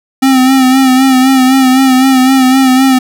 square tone with vibrato, 261.6 Hz, C4, in tune, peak -5 dBFS, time 0.22-2.99 s, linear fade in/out 10 ms, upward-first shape sine, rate 3.9 Hz, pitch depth 43 cents each way, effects none

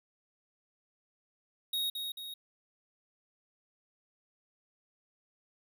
square tone with echo, 3758 Hz, A#7, 13 cents sharp, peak -31 dBFS, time 1.73-1.9 s, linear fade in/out 5 ms, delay 220 ms, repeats 2, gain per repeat -5 dB, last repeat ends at 2.34 s, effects none

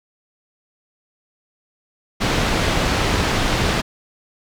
pink low-pass noise, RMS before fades -19 dBFS, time 2.2-3.82 s, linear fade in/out 20 ms, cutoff 4800 Hz, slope 12 dB/octave, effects none

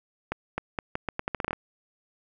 accelerating click train, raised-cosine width 0.5 ms, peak -13 dBFS, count 13, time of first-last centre 0.32-1.531 s, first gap 260 ms, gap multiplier 0.8, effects none

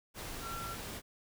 sine tone in noise, 1360 Hz, F6, 46 cents flat, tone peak -41 dBFS, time 0.41-0.77 s, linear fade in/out 50 ms, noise pink, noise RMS -43 dBFS, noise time 0.14-1.02 s, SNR -1 dB, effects none

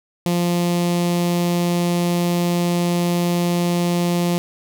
sawtooth tone with notch filter, 174.2 Hz, F3, 4 cents flat, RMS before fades -19 dBFS, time 0.26-4.38 s, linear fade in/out 0 ms, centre 1500 Hz, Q 1.3, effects none

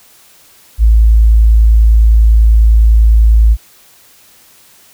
sine tone, 55 Hz, A1, in tune, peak -3 dBFS, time 0.78-3.57 s, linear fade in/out 50 ms, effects white hiss -44 dBFS RMS until 4.93 s

